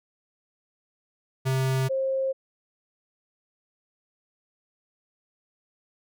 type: tone pair in turn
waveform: square / sine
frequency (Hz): 132 / 532.9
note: C3 / C5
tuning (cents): +16 / +32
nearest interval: 2 octaves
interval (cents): 2416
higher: second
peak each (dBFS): -23 / -23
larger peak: neither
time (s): 1.45-1.89 / 1.89-2.33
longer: neither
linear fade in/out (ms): 20
effects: none